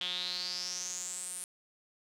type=tone with band-pass filter sweep; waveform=sawtooth; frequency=180.3 Hz; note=F#3; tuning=45 cents flat; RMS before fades=-38 dBFS; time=0.01-1.44 s; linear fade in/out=0 ms; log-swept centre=3300 to 9700 Hz; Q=8.2; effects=none